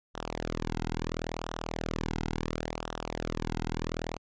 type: tone with flanger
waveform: sawtooth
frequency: 40.36 Hz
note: E1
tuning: 36 cents flat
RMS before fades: -35 dBFS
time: 0.14-4.18 s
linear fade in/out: 20 ms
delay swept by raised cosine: 0.43 to 1.73 ms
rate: 0.72 Hz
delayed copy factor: -0.85
effects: resampled to 16000 Hz